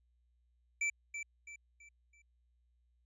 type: tone with echo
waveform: square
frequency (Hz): 2329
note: D7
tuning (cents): -15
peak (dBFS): -32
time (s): 0.81-0.9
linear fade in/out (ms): 5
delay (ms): 330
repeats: 4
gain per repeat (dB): -8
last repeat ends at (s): 2.22
effects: added 60 Hz sine -70 dBFS peak until 3.05 s + resampled to 24000 Hz